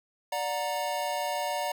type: chord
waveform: square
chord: D augmented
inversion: none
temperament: equal with one note detuned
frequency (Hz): 587.3 / 728.1 / 932.3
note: D5 / F#5 / A#5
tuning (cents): 0 / -28 / 0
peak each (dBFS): -34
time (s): 0.32-1.72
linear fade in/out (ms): 5
effects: none